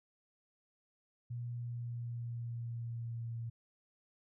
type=tone with pitch glide; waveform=sine; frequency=120 to 115.85 Hz; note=B2 to A#2; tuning=-49 to -10 cents; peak=-38 dBFS; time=1.3-3.5 s; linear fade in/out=10 ms; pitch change=-61 cents; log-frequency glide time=1.52-3.36 s; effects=none